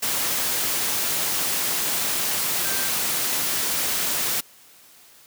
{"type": "tone in noise", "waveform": "sine", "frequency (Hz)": 1568, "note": "G6", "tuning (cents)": 0, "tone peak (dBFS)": -34, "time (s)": [2.64, 2.9], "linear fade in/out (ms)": 10, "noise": "white", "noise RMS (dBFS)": -24, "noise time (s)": [0.02, 4.41], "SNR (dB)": -13, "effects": ["white hiss -51 dBFS RMS until 5.26 s", "high-pass 100 Hz 12 dB/octave"]}